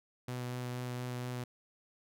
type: tone with vibrato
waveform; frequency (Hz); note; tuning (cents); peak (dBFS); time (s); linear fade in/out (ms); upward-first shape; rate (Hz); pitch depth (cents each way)
sawtooth; 124.1; B2; +9; -33; 0.28-1.44; 5; sine; 4.2; 13
effects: none

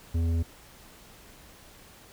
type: tone with tanh clipping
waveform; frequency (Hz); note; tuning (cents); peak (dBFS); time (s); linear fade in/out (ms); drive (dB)
triangle; 83.2; E2; +17; -25; 0.14-0.43; 10; 14
effects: pink hiss -52 dBFS RMS until 2.12 s

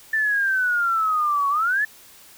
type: exponential two-way sweep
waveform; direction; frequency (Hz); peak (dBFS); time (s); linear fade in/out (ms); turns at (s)
sine; down then up; 1783 to 1108.7 to 1783; -18; 0.13-1.85; 5; 1.49
effects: white hiss -48 dBFS RMS until 2.37 s

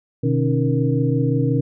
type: tone cluster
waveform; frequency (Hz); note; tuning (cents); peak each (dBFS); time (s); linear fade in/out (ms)
sine; 126.5 / 152.1 / 274.2 / 310 / 470.3; B2 / D#3 / C#4 / D#4 / A#4; +42 / -39 / -19 / -6 / +15; -19 / -23 / -22 / -27 / -25; 0.23-1.61; 10
effects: none

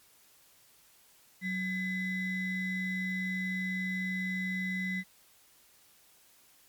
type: ring-modulated tone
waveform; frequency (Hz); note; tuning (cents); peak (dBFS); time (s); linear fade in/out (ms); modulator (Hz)
triangle; 914; A#5; -34; -26; 1.41-5.04; 50; 1100
effects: white hiss -62 dBFS RMS until 6.68 s + MP3 96 kbps

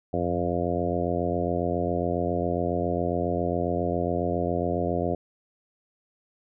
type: harmonic tone with a mistuned harmonic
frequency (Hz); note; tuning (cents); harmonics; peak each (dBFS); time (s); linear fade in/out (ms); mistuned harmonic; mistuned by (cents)
87.31; F2; 0; 1 / 2 / 3 / 4 / 5 / 6 / 7 / 8; -32 / -32 / -32 / -32 / -32 / -32 / -32 / -32; 0.13-5.15; 5; 1; +40
effects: none

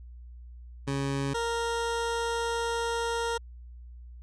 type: tone pair in turn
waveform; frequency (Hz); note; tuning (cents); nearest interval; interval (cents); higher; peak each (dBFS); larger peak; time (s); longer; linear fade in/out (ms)
20% pulse; 138.3 / 465.2; C#3 / A#4; -4 / -4; octave + major sixth; 2100; second; -23; neither; 0.87-1.34 / 1.34-3.38; second; 10
effects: added 60 Hz sine -43 dBFS peak until 4.22 s + resampled to 22050 Hz

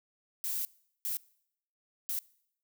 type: noise bursts at uneven times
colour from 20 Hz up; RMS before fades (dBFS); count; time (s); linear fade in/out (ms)
violet; -34; 3; 0.44-0.65 / 1.05-1.17 / 2.09-2.19; 0
effects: noise-tail reverb RT60 0.7 s tail -23 dB re dry

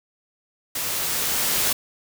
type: noise with level ramp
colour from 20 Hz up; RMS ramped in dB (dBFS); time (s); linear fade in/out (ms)
white; -27 to -21; 0.75-1.73; 5
effects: none

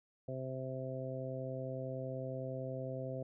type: harmonic tone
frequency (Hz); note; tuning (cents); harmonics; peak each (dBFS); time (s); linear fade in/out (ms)
130.81; C3; 0; 1 / 2 / 3 / 4 / 5; -42 / -47 / -48 / -43 / -46; 0.28-3.23; 5
effects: none

